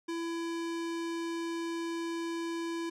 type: tone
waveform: square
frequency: 334.5 Hz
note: E4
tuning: 25 cents sharp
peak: -34 dBFS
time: 0.08-2.9 s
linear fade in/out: 10 ms
effects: low-pass 8000 Hz 12 dB/octave